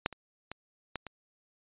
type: clicks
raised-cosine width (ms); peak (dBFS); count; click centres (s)
0.3; -11 / -28 / -23 / -18 / -25; 5; 0.061 / 0.127 / 0.516 / 0.957 / 1.067
effects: resampled to 8000 Hz